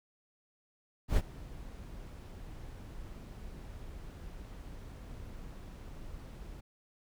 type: noise with ADSR envelope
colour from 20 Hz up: brown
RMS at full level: -26 dBFS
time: 1.08-6.61 s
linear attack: 91 ms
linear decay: 43 ms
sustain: -20 dB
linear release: 12 ms
effects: none